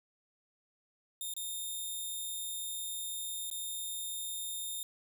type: tone with dropouts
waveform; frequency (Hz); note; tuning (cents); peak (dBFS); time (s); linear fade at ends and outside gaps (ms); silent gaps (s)
5% pulse; 3646; A#7; -39; -29; 1.21-4.83; 1; 1.338-1.365 / 3.501-3.513
effects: none